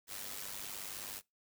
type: noise with amplitude modulation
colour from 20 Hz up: white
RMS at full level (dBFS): -41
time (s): 0.07-1.22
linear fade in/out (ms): 50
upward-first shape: sine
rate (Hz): 99.4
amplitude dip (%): 70
effects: noise-tail reverb RT60 0.2 s tail -23 dB re dry